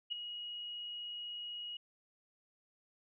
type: tone with ADSR envelope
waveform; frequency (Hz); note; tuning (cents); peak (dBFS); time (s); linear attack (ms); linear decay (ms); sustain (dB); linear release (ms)
sine; 2896; F#7; -38; -32; 0.1-1.77; 24; 6; -9; 4
effects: none